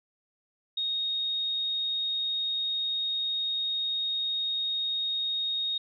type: tone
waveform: sine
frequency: 3729 Hz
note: A#7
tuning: in tune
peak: -27 dBFS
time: 0.77-5.78 s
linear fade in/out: 5 ms
effects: none